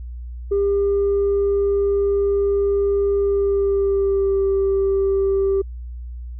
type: tone with pitch glide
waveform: sine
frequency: 400 to 390.9 Hz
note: G4 to G4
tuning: +35 to -5 cents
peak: -14 dBFS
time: 0.51-5.62 s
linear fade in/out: 10 ms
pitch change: -40 cents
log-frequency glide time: 3.18-4.44 s
effects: tanh soft clip ceiling -13 dBFS + added 60 Hz sine -29 dBFS peak until 6.39 s